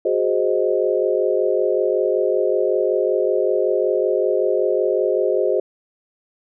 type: chord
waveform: sine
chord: Ab dominant seventh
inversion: third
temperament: equal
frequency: 370 / 415.3 / 523.3 / 622.3 Hz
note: Gb4 / Ab4 / C5 / Eb5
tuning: 0 / 0 / 0 / 0 cents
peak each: -21 / -21 / -21 / -23 dBFS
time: 0.05-5.6 s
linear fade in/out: 5 ms
effects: none